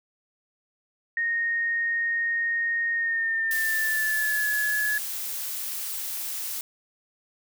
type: tone with pitch glide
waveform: sine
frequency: 1856 to 1702 Hz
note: A#6 to G#6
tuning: -8 to +42 cents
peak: -23 dBFS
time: 1.17-4.98 s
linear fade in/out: 2 ms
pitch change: -150 cents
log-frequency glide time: 2.94-4.47 s
type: noise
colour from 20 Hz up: blue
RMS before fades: -32 dBFS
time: 3.51-6.61 s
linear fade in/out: 2 ms
effects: none